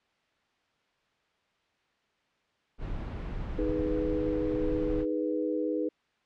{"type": "noise", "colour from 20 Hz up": "brown", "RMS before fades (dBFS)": -35, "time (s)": [2.78, 5.06], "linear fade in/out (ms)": 50}
{"type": "chord", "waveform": "sine", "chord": "G# minor", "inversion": "second", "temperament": "equal", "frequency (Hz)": [311.1, 415.3, 493.9], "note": ["D#4", "G#4", "B4"], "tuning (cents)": [0, 0, 0], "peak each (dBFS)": [-30, -34, -32], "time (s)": [3.58, 5.89], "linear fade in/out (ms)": 10}
{"effects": ["white hiss -71 dBFS RMS until 6.25 s", "low-pass 3000 Hz 12 dB/octave"]}